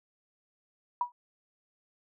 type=tone with exponential decay; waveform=sine; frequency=971 Hz; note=B5; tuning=30 cents flat; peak=-22 dBFS; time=1.01-1.12 s; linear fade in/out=2 ms; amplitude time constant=23 ms; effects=none